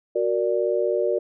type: chord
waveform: sine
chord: Gb augmented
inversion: none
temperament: equal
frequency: 370 / 466.2 / 587.3 Hz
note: Gb4 / Bb4 / D5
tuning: 0 / 0 / 0 cents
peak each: -24 dBFS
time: 0.15-1.19 s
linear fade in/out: 10 ms
effects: none